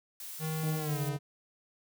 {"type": "noise", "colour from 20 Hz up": "blue", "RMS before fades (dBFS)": -43, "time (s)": [0.2, 1.09], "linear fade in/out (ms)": 2}
{"type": "tone with pitch glide", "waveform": "square", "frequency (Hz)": [157.5, 140.32], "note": ["D#3", "C#3"], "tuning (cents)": [21, 21], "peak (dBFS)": -33, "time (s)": [0.39, 1.19], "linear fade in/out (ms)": 50, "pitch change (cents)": -200, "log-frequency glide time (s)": [0.78, 1.01]}
{"type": "harmonic tone", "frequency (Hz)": 154, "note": "D#3", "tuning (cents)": -17, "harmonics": [1, 2, 3, 4, 5], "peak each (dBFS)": [-37, -43, -47, -49, -51], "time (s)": [0.63, 1.17], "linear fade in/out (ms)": 5}
{"effects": []}